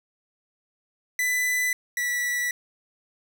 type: tone pair in turn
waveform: 45% pulse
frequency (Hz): 1995 / 1951.7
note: B6 / B6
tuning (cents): +17 / -21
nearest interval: unison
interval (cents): 38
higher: first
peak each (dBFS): -22 / -24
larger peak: first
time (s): 1.19-1.73 / 1.97-2.51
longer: neither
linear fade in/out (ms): 2
effects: none